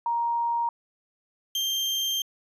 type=tone pair in turn; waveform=sine / 35% pulse; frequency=938 / 3166 Hz; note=A#5 / G7; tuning=+11 / +17 cents; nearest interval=octave + major sixth; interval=2106 cents; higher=second; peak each=-23 dBFS; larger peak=neither; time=0.06-0.69 / 1.55-2.22 s; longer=second; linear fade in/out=2 ms; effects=resampled to 32000 Hz